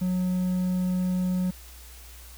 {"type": "tone", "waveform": "triangle", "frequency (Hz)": 182.7, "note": "F#3", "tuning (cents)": -22, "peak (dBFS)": -21, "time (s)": [0.01, 1.51], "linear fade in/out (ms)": 10, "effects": ["added 60 Hz sine -45 dBFS peak until 2.37 s", "white hiss -49 dBFS RMS until 2.37 s"]}